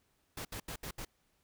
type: noise bursts at uneven times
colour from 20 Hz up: pink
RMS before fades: -42 dBFS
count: 5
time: 0.37-0.45 / 0.52-0.6 / 0.68-0.76 / 0.83-0.91 / 0.98-1.05 s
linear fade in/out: 5 ms
effects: pink hiss -75 dBFS RMS until 1.43 s